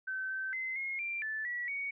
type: tone with pitch steps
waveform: sine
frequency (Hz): 1535 / 1545 / 2058 / 2153 / 2367 / 1750 / 1938 / 2237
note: G6 / G6 / C7 / C7 / D7 / A6 / B6 / C#7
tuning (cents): -37 / -26 / -29 / +49 / +13 / -10 / -33 / +15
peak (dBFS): -34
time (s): 0.07-1.91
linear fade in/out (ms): 10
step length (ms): 230
effects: none